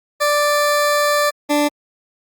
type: tone pair in turn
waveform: 20% pulse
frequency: 587.3 / 293.6 Hz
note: D5 / D4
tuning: 0 / 0 cents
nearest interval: octave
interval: 1200 cents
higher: first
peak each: -9 dBFS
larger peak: neither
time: 0.2-1.31 / 1.49-1.69 s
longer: first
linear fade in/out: 20 ms
effects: Opus 48 kbps